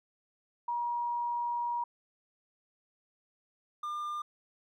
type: tone pair in turn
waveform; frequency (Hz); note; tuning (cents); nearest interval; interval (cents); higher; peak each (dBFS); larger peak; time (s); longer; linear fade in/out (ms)
sine / triangle; 954 / 1201; A#5 / D6; +40 / +38; major third; 398; second; -30 / -32; first; 0.68-1.84 / 3.83-4.22; first; 5
effects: none